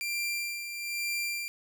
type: tone with tremolo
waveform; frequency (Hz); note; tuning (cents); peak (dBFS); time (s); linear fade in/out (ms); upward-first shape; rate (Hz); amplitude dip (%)
sawtooth; 2372; D7; +17; -26; 0.01-1.48; 0; sine; 1.1; 55
effects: none